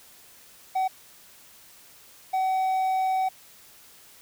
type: tone bursts at uneven times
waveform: triangle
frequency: 756 Hz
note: F#5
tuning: 37 cents sharp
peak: -20 dBFS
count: 2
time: 0.75-0.88 / 2.33-3.29 s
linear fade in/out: 10 ms
effects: white hiss -52 dBFS RMS until 4.21 s